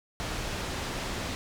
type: low-pass noise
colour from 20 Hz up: pink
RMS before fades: -34 dBFS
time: 0.2-1.35 s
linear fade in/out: 0 ms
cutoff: 6600 Hz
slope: 12 dB/octave
effects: none